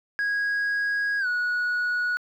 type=tone with pitch glide; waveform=sine; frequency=1650 to 1461.5 Hz; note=G#6 to F#6; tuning=-12 to -22 cents; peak=-20 dBFS; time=0.19-2.17 s; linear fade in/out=0 ms; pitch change=-210 cents; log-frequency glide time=1.19-1.27 s; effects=tanh soft clip ceiling -22 dBFS + 10-bit